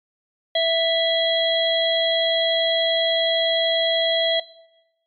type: harmonic tone with a mistuned harmonic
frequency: 659.3 Hz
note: E5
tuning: in tune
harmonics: 1 / 3 / 5 / 6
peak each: -19 / -28 / -21 / -29 dBFS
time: 0.55-4.4 s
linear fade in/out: 5 ms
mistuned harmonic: 6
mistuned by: +35 cents
effects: noise-tail reverb RT60 1.0 s tail -21 dB re dry + MP3 96 kbps